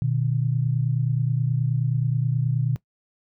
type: tone pair together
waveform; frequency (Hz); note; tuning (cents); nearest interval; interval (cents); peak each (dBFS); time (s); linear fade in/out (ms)
sine; 121.7 / 151.13; B2 / D3; -25 / +50; major third; 375; -22 / -24; 0.02-2.76; 0
effects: noise-tail reverb RT60 0.1 s tail -19 dB re dry